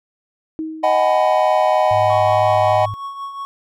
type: tone with exponential decay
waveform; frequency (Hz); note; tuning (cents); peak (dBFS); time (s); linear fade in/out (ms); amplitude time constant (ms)
sine; 316.4; D#4; +29; -20; 0.59-1.42; 0; 180
type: chord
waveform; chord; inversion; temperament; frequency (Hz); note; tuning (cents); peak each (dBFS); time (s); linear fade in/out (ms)
triangle; G# minor seventh; second; just; 623 / 747.5 / 830.6 / 996.7; D#5 / F#5 / G#5 / B5; +2 / +17 / 0 / +16; -14 / -15 / -19 / -19; 0.83-2.86; 10
type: tone with vibrato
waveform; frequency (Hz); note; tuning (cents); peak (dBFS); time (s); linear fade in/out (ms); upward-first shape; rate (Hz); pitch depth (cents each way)
sine; 103.83; G#2; 0; -24; 1.91-2.94; 0; sine; 2.4; 17
type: tone with tremolo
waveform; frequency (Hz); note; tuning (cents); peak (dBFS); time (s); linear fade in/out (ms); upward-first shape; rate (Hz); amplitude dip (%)
triangle; 1108; C#6; -1; -22; 2.1-3.45; 0; triangle; 5.5; 60
effects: none